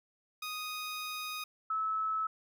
15% pulse / sine tone pair in turn, 1244.5 / 1300.8 Hz, D#6 / E6, 0 / -23 cents, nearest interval minor second, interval 77 cents, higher second, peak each -31 / -30 dBFS, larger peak second, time 0.42-1.44 / 1.7-2.27 s, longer first, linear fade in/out 5 ms, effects none

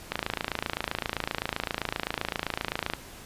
click train, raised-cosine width 0.3 ms, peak -11 dBFS, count 79, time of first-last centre 0.12-2.936 s, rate 27.7 Hz, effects pink hiss -46 dBFS RMS until 3.25 s + resampled to 32000 Hz

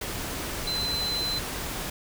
sine tone in noise, 4054 Hz, B7, 45 cents sharp, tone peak -27 dBFS, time 0.67-1.39 s, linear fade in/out 5 ms, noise pink, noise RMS -33 dBFS, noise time 0.01-1.9 s, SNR +3 dB, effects none

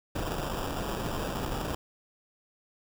pink noise with sample-and-hold, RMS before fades -33 dBFS, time 0.15-1.75 s, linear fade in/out 5 ms, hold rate 2100 Hz, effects none

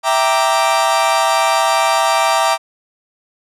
40% pulse chord, E half-diminished seventh, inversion none, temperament equal, 659.3 / 784 / 932.3 / 1174.7 Hz, E5 / G5 / Bb5 / D6, 0 / 0 / 0 / 0 cents, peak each -17 dBFS, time 0.03-2.58 s, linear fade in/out 50 ms, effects low-pass 11000 Hz 12 dB/octave

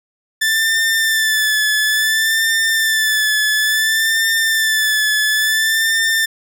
sawtooth tone with vibrato, 1760 Hz, A6, in tune, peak -10 dBFS, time 0.41-6.26 s, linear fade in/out 10 ms, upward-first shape sine, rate 0.58 Hz, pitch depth 38 cents each way, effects none

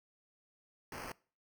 white noise with sample-and-hold, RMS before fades -45 dBFS, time 0.92-1.12 s, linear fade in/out 2 ms, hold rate 3675 Hz, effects noise-tail reverb RT60 0.4 s tail -23 dB re dry

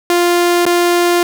sawtooth tone with dropouts, 349.2 Hz, F4, in tune, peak -6 dBFS, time 0.1-1.23 s, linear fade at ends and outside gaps 1 ms, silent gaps 0.654-0.664 s, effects none

